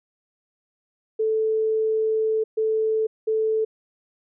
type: tone bursts at uneven times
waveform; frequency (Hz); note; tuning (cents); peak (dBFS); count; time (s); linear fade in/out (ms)
sine; 438.8; A4; -5; -19; 3; 1.19-2.44 / 2.57-3.07 / 3.27-3.65; 10
effects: none